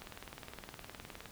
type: click train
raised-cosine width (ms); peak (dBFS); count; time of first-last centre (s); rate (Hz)
0.3; -29; 25; 0.02-1.257; 19.4
effects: pink hiss -54 dBFS RMS until 1.31 s